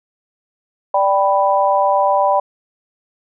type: chord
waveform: sine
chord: G major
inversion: second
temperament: equal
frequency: 587.3 / 784 / 987.8 Hz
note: D5 / G5 / B5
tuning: 0 / 0 / 0 cents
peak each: -16 dBFS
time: 0.94-2.4 s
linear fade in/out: 5 ms
effects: none